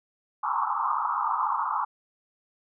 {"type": "band-pass noise", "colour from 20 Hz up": "pink", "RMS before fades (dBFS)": -27, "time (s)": [0.43, 1.85], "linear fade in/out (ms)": 10, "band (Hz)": [840, 1300], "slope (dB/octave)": 96, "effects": []}